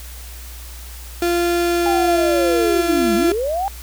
35% pulse tone with pitch glide, 346.1 to 340.9 Hz, F4 to F4, -16 to -42 cents, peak -14 dBFS, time 1.22-3.32 s, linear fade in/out 2 ms, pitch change -26 cents, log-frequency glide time 1.59-3.09 s
sine linear two-way sweep, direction down then up, 812 to 199.3 to 812 Hz, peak -18 dBFS, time 1.86-3.68 s, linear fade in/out 0 ms, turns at 3.15 s
effects added 60 Hz sine -33 dBFS peak until 3.82 s + white hiss -39 dBFS RMS until 3.82 s

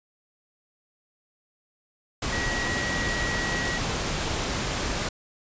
sine tone in noise, 1916 Hz, A#6, 47 cents sharp, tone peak -29 dBFS, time 2.32-3.78 s, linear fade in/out 5 ms, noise pink, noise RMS -28 dBFS, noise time 2.22-5.09 s, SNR -4 dB, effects resampled to 16000 Hz

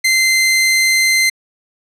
sawtooth tone, 2075 Hz, C7, 15 cents flat, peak -7 dBFS, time 0.04-1.3 s, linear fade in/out 10 ms, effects low-pass 11000 Hz 12 dB/octave

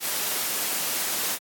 white noise, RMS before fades -27 dBFS, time 0-1.39 s, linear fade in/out 50 ms, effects high-pass 200 Hz 12 dB/octave + AAC 64 kbps

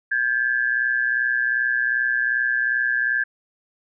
sine tone pair together, 1589 / 1711.6 Hz, G6 / A6, +23 / -48 cents, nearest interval minor second, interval 129 cents, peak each -21 / -22 dBFS, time 0.11-3.24 s, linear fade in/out 10 ms, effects none

